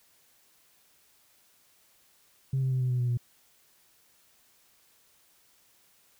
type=tone with pitch steps; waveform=sine; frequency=133.6 / 131.38 / 129.2 / 127.05 / 124.94 / 122.87 / 120.83 Hz; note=C3 / C3 / C3 / B2 / B2 / B2 / B2; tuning=+36 / +7 / -21 / +49 / +20 / -8 / -37 cents; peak=-23 dBFS; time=2.53-3.174 s; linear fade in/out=5 ms; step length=92 ms; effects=tanh soft clip ceiling -22 dBFS + white hiss -64 dBFS RMS until 6.19 s